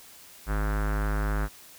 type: tone with low-pass filter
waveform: square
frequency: 51.91 Hz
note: G#1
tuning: in tune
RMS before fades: -27 dBFS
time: 0.46-1.49 s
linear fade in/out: 50 ms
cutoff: 1500 Hz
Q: 3.7
effects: white hiss -50 dBFS RMS until 1.78 s